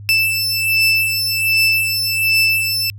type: beating tone pair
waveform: 30% pulse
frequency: 2645 / 2646.3 Hz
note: E7 / E7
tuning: +5 / +6 cents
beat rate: 1.3 Hz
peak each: -14 dBFS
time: 0.09-2.9 s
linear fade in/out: 0 ms
effects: added 102 Hz sine -31 dBFS peak until 2.98 s